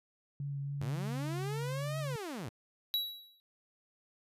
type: tone with vibrato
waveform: sine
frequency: 140.7 Hz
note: C#3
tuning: 26 cents sharp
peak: -35 dBFS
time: 0.4-2.16 s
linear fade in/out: 2 ms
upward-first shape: triangle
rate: 3.7 Hz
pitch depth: 17 cents each way
type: linear two-way sweep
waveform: sawtooth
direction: up then down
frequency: 92.3 to 646 to 92.3 Hz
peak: -35 dBFS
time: 0.81-2.49 s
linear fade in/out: 0 ms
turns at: 1.99 s
type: tone with exponential decay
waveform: square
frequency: 3898 Hz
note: B7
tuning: 23 cents flat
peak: -28 dBFS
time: 2.94-3.4 s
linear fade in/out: 0 ms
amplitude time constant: 100 ms
effects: resampled to 32000 Hz